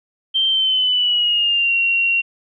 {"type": "tone with pitch glide", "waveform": "sine", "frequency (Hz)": [3137, 2747], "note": ["G7", "F7"], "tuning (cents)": [1, -29], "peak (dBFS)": -14, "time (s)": [0.34, 2.22], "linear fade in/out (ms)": 20, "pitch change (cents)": -230, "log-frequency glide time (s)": [0.48, 1.74], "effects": []}